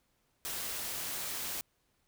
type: noise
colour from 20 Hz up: white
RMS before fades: -38 dBFS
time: 0.45-1.61 s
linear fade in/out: 0 ms
effects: pink hiss -75 dBFS RMS until 2.07 s